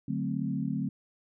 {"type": "chord", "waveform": "sine", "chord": "D dominant seventh", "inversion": "none", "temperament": "equal", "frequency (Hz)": [146.83, 185, 220, 261.6], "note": ["D3", "F#3", "A3", "C4"], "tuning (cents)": [0, 0, 0, 0], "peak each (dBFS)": -34, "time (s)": [0.08, 0.89], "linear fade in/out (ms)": 5, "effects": []}